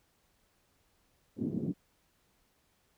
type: band-pass noise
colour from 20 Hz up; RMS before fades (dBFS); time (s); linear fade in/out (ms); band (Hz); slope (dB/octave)
pink; -34; 1.36-1.74; 50; 160 to 310; 24
effects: pink hiss -72 dBFS RMS until 2.97 s